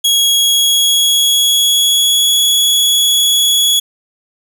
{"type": "tone with pitch glide", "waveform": "sawtooth", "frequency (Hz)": [3317, 3367], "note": ["G#7", "G#7"], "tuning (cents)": [-3, 23], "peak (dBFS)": -6, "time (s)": [0.04, 3.8], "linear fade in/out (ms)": 10, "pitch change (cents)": 26, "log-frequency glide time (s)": [0.33, 2.4], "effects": []}